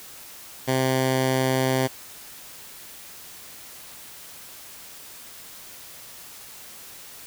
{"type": "tone", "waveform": "10% pulse", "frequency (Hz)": 130.8, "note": "C3", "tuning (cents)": 0, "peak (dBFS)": -12, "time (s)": [0.67, 1.88], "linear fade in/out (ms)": 20, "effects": ["white hiss -43 dBFS RMS until 7.26 s"]}